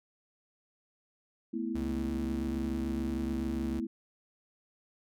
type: chord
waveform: sine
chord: A suspended second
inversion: none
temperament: equal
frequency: 220 / 246.9 / 329.6 Hz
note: A3 / B3 / E4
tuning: 0 / 0 / 0 cents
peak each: -36 dBFS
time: 1.53-3.87 s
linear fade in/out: 10 ms
type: tone with vibrato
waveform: 40% pulse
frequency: 69.3 Hz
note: C#2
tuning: in tune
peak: -36 dBFS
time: 1.75-3.8 s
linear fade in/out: 5 ms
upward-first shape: sine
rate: 9.1 Hz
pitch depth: 60 cents each way
effects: none